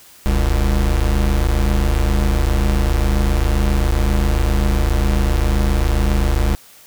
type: tone pair together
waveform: square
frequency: 40.21 / 67.7 Hz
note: E1 / C#2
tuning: -42 / -40 cents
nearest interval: major sixth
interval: 902 cents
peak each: -17 dBFS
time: 0.26-6.55 s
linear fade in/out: 0 ms
effects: white hiss -45 dBFS RMS until 6.86 s